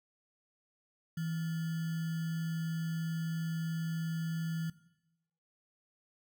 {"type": "tone with sample-and-hold", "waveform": "sine", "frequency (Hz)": 163.5, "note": "E3", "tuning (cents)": -14, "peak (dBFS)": -33, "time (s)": [1.17, 4.7], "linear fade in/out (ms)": 5, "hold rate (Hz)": 1575, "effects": ["noise-tail reverb RT60 0.9 s tail -17 dB re dry"]}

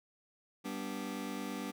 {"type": "chord", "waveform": "sawtooth", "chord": "G major", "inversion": "none", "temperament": "just", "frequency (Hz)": [196, 245, 294], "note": ["G3", "B3", "D4"], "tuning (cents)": [0, -14, 2], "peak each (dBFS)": [-38, -38, -38], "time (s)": [0.64, 1.72], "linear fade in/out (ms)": 20, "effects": []}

